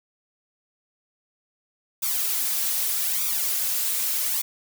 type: noise with flanger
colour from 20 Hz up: blue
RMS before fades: -25 dBFS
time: 2.02-4.42 s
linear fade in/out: 10 ms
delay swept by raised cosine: 0.83 to 4.33 ms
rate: 0.82 Hz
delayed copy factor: +0.9
effects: none